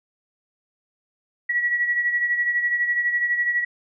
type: beating tone pair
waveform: sine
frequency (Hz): 1928 / 1940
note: B6 / B6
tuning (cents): -42 / -31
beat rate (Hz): 12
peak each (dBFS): -20 / -28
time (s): 1.49-3.65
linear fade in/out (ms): 10
effects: none